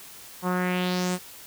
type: tone with low-pass filter sweep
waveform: sawtooth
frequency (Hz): 181.1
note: F#3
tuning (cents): -37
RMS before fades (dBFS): -26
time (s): 0.42-1.19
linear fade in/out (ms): 50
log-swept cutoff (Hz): 1000 to 9600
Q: 2.8
effects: white hiss -45 dBFS RMS until 1.46 s